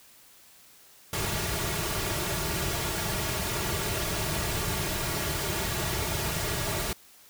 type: noise with comb filter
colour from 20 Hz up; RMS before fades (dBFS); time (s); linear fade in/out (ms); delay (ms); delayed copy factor
pink; -30; 1.13-6.93; 2; 3.9; -0.7
effects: white hiss -55 dBFS RMS until 7.29 s